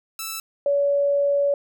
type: tone pair in turn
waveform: 5% pulse / sine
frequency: 1318.5 / 567.3 Hz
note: E6 / C#5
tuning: 0 / +40 cents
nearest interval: octave + minor third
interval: 1460 cents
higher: first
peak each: -17 dBFS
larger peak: neither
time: 0.19-0.4 / 0.66-1.54 s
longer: second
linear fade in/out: 2 ms
effects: none